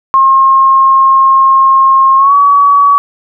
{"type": "tone with pitch glide", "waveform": "sine", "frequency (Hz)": [1072, 1133.8], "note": ["C6", "C#6"], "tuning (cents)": [42, 39], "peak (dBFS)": -3, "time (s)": [0.14, 2.98], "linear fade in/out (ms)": 0, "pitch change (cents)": 97, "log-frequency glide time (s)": [2.17, 2.34], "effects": []}